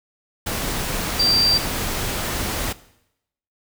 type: tone in noise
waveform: sine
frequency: 4699 Hz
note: D8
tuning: in tune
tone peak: -15 dBFS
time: 1.19-1.58 s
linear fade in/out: 10 ms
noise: pink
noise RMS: -25 dBFS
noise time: 0.46-2.73 s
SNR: +7 dB
effects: noise-tail reverb RT60 0.8 s tail -18 dB re dry